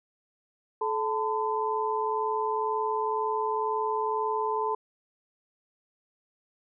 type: tone cluster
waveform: sine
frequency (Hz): 431.7 / 891 / 1013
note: A4 / A5 / B5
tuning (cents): -33 / +22 / +44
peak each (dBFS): -30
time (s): 0.81-4.75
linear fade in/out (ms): 5
effects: none